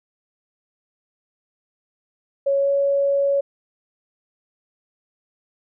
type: tone with pitch glide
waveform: sine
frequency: 554.4 to 558.9 Hz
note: C#5 to C#5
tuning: 0 to +14 cents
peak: -16 dBFS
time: 2.46-3.41 s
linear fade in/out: 10 ms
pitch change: +14 cents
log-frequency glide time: 2.59-2.7 s
effects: none